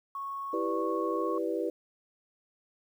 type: tone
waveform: sine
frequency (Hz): 1103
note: C#6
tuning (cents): -9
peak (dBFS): -34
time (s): 0.15-1.38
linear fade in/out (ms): 2
type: chord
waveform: sine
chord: E minor seventh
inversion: none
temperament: equal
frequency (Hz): 329.6 / 392 / 493.9 / 587.3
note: E4 / G4 / B4 / D5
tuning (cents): 0 / 0 / 0 / 0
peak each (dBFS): -33 / -34 / -33 / -38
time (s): 0.53-1.7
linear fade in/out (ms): 5
effects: 10-bit